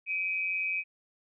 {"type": "tone pair together", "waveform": "sine", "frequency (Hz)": [2330, 2513], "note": ["D7", "D#7"], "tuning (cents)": [-14, 17], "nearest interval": "minor second", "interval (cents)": 131, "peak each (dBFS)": [-33, -30], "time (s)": [0.06, 0.84], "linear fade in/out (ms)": 50, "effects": []}